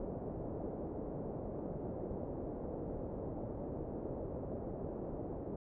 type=low-pass noise; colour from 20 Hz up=white; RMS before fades=-42 dBFS; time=0-5.56 s; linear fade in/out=2 ms; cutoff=570 Hz; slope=24 dB/octave; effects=none